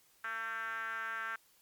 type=tone with band-pass filter; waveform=5% pulse; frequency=224.8 Hz; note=A3; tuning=37 cents sharp; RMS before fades=-39 dBFS; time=0.24-1.36 s; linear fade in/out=5 ms; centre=1500 Hz; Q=5.4; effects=white hiss -67 dBFS RMS until 1.61 s + MP3 96 kbps